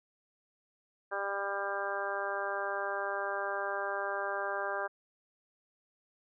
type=harmonic tone; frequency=198.9 Hz; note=G3; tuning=25 cents sharp; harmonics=2 / 3 / 4 / 5 / 6 / 7 / 8; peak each=-41 / -38 / -40 / -42 / -40 / -43 / -38 dBFS; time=1.11-4.88 s; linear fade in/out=20 ms; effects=none